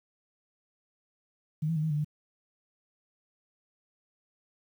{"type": "tone with pitch steps", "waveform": "sine", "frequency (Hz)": [154.2, 164.4, 153.1, 158.5, 147.9, 150.5], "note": ["D#3", "E3", "D#3", "D#3", "D3", "D3"], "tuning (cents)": [-15, -4, -28, 32, 13, 43], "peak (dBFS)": -26, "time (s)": [1.62, 2.046], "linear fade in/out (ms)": 10, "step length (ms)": 71, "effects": ["10-bit"]}